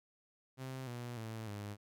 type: tone with pitch steps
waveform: sawtooth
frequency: 131.1 / 120.92 / 111.52 / 102.86 Hz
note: C3 / B2 / A2 / G#2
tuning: +4 / -36 / +24 / -16 cents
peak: -38 dBFS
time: 0.57-1.77 s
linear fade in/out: 50 ms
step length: 300 ms
effects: none